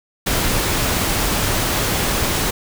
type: noise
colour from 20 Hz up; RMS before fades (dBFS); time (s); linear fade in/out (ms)
pink; -19; 0.26-2.51; 10
effects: none